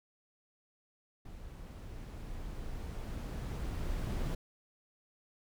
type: noise with level ramp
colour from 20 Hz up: brown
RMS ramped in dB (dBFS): -48 to -34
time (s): 1.25-4.35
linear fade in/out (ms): 5
effects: none

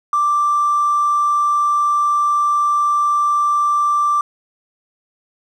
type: tone with hard clipping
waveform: triangle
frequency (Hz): 1176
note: D6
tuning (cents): +2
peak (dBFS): -13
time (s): 0.13-4.21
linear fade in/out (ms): 2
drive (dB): 3
effects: none

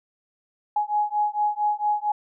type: beating tone pair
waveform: sine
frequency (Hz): 835 / 839.4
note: G#5 / G#5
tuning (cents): +9 / +18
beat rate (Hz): 4.4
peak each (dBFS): -24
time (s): 0.76-2.12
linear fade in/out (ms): 5
effects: none

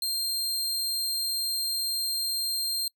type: tone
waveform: sawtooth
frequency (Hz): 4186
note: C8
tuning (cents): 0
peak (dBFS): -24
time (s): 0.02-2.88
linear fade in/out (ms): 2
effects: noise-tail reverb RT60 0.1 s tail -26 dB re dry

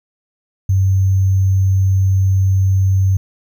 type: tone with sample-and-hold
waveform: sine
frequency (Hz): 95.6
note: G2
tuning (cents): -43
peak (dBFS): -10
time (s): 0.69-3.17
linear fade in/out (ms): 5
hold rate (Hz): 6300
effects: none

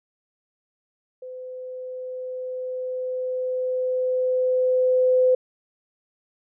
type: tone with level ramp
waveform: sine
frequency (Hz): 509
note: C5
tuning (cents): -48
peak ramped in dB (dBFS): -34 to -14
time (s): 1.22-5.35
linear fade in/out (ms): 5
effects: none

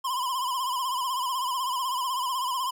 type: tone with vibrato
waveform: square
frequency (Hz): 1023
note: C6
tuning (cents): -39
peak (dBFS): -27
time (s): 0.04-2.71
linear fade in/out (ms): 10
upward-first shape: sine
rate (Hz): 16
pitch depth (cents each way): 86
effects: none

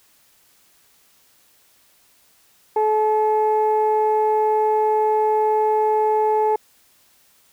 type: tone pair together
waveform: sine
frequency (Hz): 430.5 / 861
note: A4 / A5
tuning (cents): -38 / -38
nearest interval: octave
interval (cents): 1200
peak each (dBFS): -17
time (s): 2.76-6.56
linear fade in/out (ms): 5
effects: tanh soft clip ceiling -10 dBFS + white hiss -57 dBFS RMS until 7.52 s

